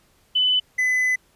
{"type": "tone pair in turn", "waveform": ["sine", "triangle"], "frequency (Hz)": [3006, 2011], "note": ["F#7", "B6"], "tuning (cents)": [27, 31], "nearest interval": "perfect fifth", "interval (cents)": 696, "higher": "first", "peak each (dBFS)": -16, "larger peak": "neither", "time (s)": [[0.35, 0.6], [0.78, 1.16]], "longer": "second", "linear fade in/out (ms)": 10, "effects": ["pink hiss -60 dBFS RMS until 1.35 s", "resampled to 32000 Hz"]}